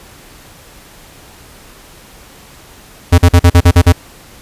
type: tone bursts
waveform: square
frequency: 87.31 Hz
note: F2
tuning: in tune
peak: -3 dBFS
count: 8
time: 3.12-3.925 s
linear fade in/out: 10 ms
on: 63 ms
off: 43 ms
effects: pink hiss -39 dBFS RMS until 4.41 s + resampled to 32000 Hz